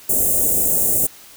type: band-stop noise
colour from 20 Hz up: white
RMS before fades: -17 dBFS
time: 0.09-1.07 s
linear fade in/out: 5 ms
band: 680 to 7200 Hz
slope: 48 dB/octave
effects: white hiss -43 dBFS RMS until 1.36 s

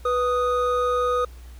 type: tone pair together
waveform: triangle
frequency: 493.9 / 1244.5 Hz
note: B4 / D#6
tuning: 0 / 0 cents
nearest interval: octave + major third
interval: 1600 cents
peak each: -20 / -21 dBFS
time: 0.05-1.25 s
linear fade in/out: 5 ms
effects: added 61 Hz sine -39 dBFS peak until 1.59 s + pink hiss -53 dBFS RMS until 1.59 s

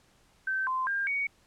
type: tone with pitch steps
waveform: sine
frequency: 1547 / 1036 / 1602 / 2241 Hz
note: G6 / C6 / G6 / C#7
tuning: -23 / -17 / +37 / +18 cents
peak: -27 dBFS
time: 0.47-1.27 s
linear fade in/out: 5 ms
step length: 200 ms
effects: pink hiss -64 dBFS RMS until 1.46 s + low-pass 10000 Hz 12 dB/octave

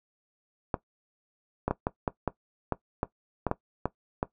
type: clicks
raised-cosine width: 1 ms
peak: -12 dBFS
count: 12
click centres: 0.742 / 1.68 / 1.71 / 1.869 / 2.078 / 2.277 / 2.723 / 3.031 / 3.467 / 3.514 / 3.856 / 4.229 s
effects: noise-tail reverb RT60 0.1 s tail -17 dB re dry

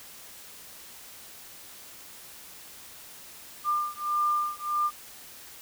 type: beating tone pair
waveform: sine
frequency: 1197 / 1198.6 Hz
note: D6 / D6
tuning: +33 / +35 cents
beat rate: 1.6 Hz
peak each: -28 dBFS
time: 3.64-4.91 s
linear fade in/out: 50 ms
effects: white hiss -47 dBFS RMS until 5.61 s

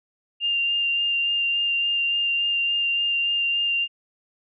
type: tone with vibrato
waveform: sine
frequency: 2794 Hz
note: F7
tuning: in tune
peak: -20 dBFS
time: 0.4-3.88 s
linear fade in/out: 50 ms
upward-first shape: sine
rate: 3.5 Hz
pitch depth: 12 cents each way
effects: none

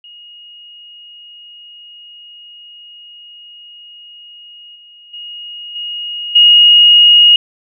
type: tone with level steps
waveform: sine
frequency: 2873 Hz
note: F7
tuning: 48 cents sharp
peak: -34 / -38 / -26 / -20 / -3 dBFS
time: 0.04-7.36 s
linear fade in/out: 2 ms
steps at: 4.75 / 5.13 / 5.75 / 6.35 s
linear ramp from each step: 10 ms
effects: none

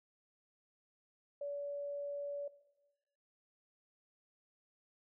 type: tone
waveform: sine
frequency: 572 Hz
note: D5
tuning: 46 cents flat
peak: -38 dBFS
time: 1.41-2.48 s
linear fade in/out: 5 ms
effects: noise-tail reverb RT60 1.0 s tail -17 dB re dry

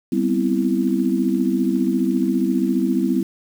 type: chord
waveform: sine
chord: C major seventh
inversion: second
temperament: equal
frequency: 196 / 246.9 / 261.6 / 329.6 Hz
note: G3 / B3 / C4 / E4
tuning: 0 / 0 / 0 / 0 cents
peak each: -22 dBFS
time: 0.12-3.23 s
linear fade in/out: 5 ms
effects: 7-bit

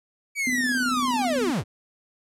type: linear sweep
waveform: 45% pulse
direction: down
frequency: 2300 to 65.41 Hz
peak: -23 dBFS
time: 0.35-1.64 s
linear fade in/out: 50 ms
type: tone with tremolo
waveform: sine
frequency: 251 Hz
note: B3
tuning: 28 cents sharp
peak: -24 dBFS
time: 0.47-1.51 s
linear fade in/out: 2 ms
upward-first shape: square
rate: 18 Hz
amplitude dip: 45%
type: tone with exponential growth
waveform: sine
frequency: 1185 Hz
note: D6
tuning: 15 cents sharp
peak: -32 dBFS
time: 1.12-1.25 s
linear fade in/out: 1 ms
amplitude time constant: 27 ms
effects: low-pass 11000 Hz 12 dB/octave

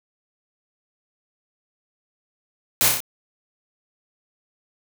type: noise with echo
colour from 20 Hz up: white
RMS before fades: -18 dBFS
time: 2.81-2.88 s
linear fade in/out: 0 ms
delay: 31 ms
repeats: 4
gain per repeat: -3 dB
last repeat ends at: 3.004 s
effects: none

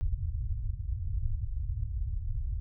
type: low-pass noise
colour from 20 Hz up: pink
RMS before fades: -32 dBFS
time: 0.01-2.6 s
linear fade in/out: 0 ms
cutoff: 110 Hz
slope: 48 dB/octave
effects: none

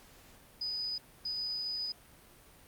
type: tone bursts at uneven times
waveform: sine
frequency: 4978 Hz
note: D#8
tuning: in tune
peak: -33 dBFS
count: 2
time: 0.61-0.98 / 1.25-1.92 s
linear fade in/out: 5 ms
effects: pink hiss -58 dBFS RMS until 2.67 s + Opus 48 kbps

